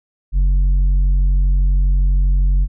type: tone with tanh clipping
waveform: sine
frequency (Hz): 46.25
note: F#1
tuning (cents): 0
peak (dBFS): -12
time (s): 0.32-2.68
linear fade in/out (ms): 50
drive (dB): 5
effects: none